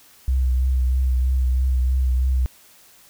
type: tone with vibrato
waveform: sine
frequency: 64 Hz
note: C2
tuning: 38 cents flat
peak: -16 dBFS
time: 0.28-2.46 s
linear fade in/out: 0 ms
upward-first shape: triangle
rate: 3.1 Hz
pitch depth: 36 cents each way
effects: white hiss -51 dBFS RMS until 3.09 s

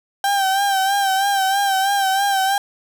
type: tone with vibrato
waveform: 35% pulse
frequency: 784 Hz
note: G5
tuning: in tune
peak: -14 dBFS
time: 0.24-2.58 s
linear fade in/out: 2 ms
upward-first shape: sine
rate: 3.1 Hz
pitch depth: 49 cents each way
effects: none

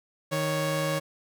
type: tone pair together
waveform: sawtooth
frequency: 155.56 / 554.4 Hz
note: D#3 / C#5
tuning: 0 / 0 cents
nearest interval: octave + minor seventh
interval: 2200 cents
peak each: -25 / -24 dBFS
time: 0.31-1 s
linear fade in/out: 20 ms
effects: none

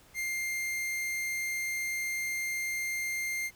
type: tone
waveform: 45% pulse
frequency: 2108 Hz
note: C7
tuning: 12 cents sharp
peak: -31 dBFS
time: 0.14-3.51 s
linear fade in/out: 50 ms
effects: pink hiss -59 dBFS RMS until 3.55 s

